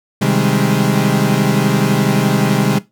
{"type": "chord", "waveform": "35% pulse", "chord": "Ab major seventh", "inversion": "first", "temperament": "equal", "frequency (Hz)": [130.81, 155.56, 196, 207.7], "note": ["C3", "Eb3", "G3", "Ab3"], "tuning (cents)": [0, 0, 0, 0], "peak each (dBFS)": -16, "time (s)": [0.21, 2.79], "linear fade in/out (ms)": 10, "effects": ["noise-tail reverb RT60 0.2 s tail -17 dB re dry"]}